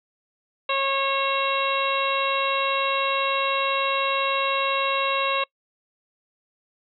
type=harmonic tone; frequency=546 Hz; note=C#5; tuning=26 cents flat; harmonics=1 / 2 / 3 / 4 / 5 / 6 / 7; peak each=-27 / -25 / -35 / -32 / -27 / -37 / -31 dBFS; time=0.69-5.44 s; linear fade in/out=5 ms; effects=noise-tail reverb RT60 0.1 s tail -25 dB re dry